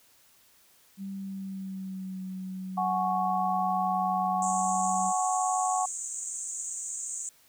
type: tone with pitch glide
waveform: sine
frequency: 195.1 to 187.48 Hz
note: G3 to F#3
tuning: -8 to +23 cents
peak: -34 dBFS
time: 0.97-5.13 s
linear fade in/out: 50 ms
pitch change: -69 cents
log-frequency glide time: 1.14-2.23 s
type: chord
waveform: sine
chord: F# suspended second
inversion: none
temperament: equal with one note detuned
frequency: 740 / 839.3 / 1108.7 Hz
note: F#5 / G#5 / C#6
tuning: 0 / +18 / 0 cents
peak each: -27 / -33 / -31 dBFS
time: 2.77-5.86 s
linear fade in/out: 10 ms
type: band-pass noise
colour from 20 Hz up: pink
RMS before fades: -36 dBFS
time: 4.42-7.29 s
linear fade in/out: 2 ms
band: 6600 to 8400 Hz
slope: 96 dB/octave
effects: white hiss -61 dBFS RMS until 7.48 s